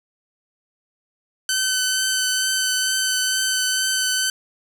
10% pulse tone with vibrato, 1524 Hz, G6, 49 cents flat, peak -10 dBFS, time 1.49-4.3 s, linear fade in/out 2 ms, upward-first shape triangle, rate 2.2 Hz, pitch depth 14 cents each way, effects none

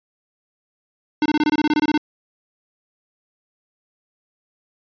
square tone bursts, 301.2 Hz, D4, 44 cents sharp, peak -15 dBFS, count 13, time 1.22-1.977 s, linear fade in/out 2 ms, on 37 ms, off 23 ms, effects resampled to 11025 Hz

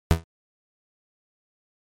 30% pulse tone with exponential decay, 82.41 Hz, E2, in tune, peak -8 dBFS, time 0.11-0.24 s, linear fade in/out 0 ms, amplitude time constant 27 ms, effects MP3 64 kbps

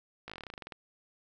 slowing click train, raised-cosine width 0.3 ms, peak -26 dBFS, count 15, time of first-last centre 0.28-0.722 s, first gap 17 ms, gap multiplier 1.09, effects none

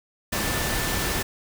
sine tone in noise, 1768 Hz, A6, 8 cents sharp, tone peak -34 dBFS, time 0.32-1.23 s, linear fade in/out 10 ms, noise pink, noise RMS -26 dBFS, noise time 0.32-1.23 s, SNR -11 dB, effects none

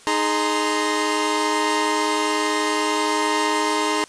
sawtooth tone cluster, 309.2 / 418.6 / 927 / 1042 Hz, D#4 / G#4 / A#5 / C6, -11 / +14 / -10 / -7 cents, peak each -21 dBFS, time 0.07-4.04 s, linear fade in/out 0 ms, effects white hiss -47 dBFS RMS until 4.08 s + resampled to 22050 Hz

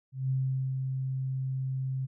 sine tone with ADSR envelope, 132 Hz, C3, 16 cents sharp, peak -25 dBFS, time 0.12-2.07 s, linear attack 180 ms, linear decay 440 ms, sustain -4 dB, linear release 25 ms, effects none

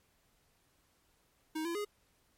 square tone with pitch steps, 314.5 / 338.9 / 414.1 Hz, D#4 / E4 / G#4, +19 / +48 / -5 cents, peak -35 dBFS, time 1.55-1.85 s, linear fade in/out 10 ms, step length 100 ms, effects pink hiss -72 dBFS RMS until 2.37 s + MP3 64 kbps

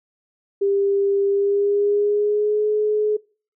sine tone with pitch glide, 398 to 424.1 Hz, G4 to G#4, +26 to +36 cents, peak -16 dBFS, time 0.61-3.17 s, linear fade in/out 10 ms, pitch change +110 cents, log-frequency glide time 1.28-2.67 s, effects noise-tail reverb RT60 0.4 s tail -24 dB re dry

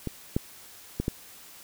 clicks, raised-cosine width 3 ms, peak -17 / -11 / -14 / -13 dBFS, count 4, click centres 0.073 / 0.365 / 1 / 1.081 s, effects white hiss -49 dBFS RMS until 1.63 s

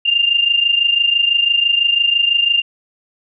sine tone pair together, 2794 / 2820 Hz, F7 / F7, 0 / +16 cents, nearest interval unison, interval 16 cents, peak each -13 / -17 dBFS, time 0.05-2.62 s, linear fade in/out 10 ms, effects none

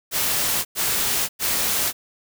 white noise bursts, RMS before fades -22 dBFS, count 3, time 0.11-1.93 s, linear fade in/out 50 ms, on 540 ms, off 100 ms, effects none

